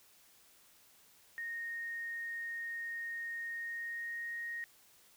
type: tone with pitch glide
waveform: sine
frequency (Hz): 1855 to 1869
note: A#6 to A#6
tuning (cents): -9 to +4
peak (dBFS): -38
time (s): 1.38-4.64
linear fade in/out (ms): 0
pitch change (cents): +13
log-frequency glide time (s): 3.55-4.38
effects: white hiss -64 dBFS RMS until 5.16 s